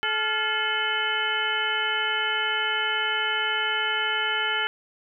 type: harmonic tone with a mistuned harmonic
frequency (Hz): 431.7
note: A4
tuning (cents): -33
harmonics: 1 / 2 / 3 / 4 / 5 / 6 / 7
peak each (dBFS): -36 / -32 / -28 / -30 / -31 / -37 / -28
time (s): 0.03-4.67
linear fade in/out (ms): 0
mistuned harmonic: 3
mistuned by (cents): +130
effects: none